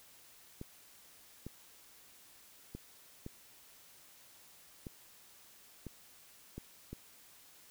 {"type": "clicks", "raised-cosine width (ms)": 3, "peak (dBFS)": -30, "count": 8, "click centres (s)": [0.614, 1.466, 2.75, 3.264, 4.868, 5.867, 6.58, 6.93], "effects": ["white hiss -60 dBFS RMS until 7.7 s"]}